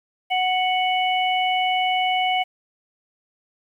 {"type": "harmonic tone", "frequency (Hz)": 740, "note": "F#5", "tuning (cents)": 0, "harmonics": [1, 3, 4], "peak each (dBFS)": [-20, -25, -26], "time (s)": [0.3, 2.44], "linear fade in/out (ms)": 20, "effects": ["9-bit"]}